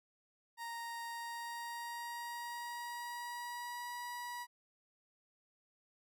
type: tone with pitch glide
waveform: 30% pulse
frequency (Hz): 932.3 to 969.1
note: A#5 to B5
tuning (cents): 0 to -33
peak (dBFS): -39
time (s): 0.57-4.47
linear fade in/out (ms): 50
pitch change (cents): +67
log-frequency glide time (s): 1.1-3.95
effects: none